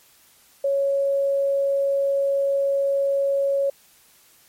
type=tone; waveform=sine; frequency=554.4 Hz; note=C#5; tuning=in tune; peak=-18 dBFS; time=0.64-3.7 s; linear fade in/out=5 ms; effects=white hiss -55 dBFS RMS until 4.48 s + MP3 64 kbps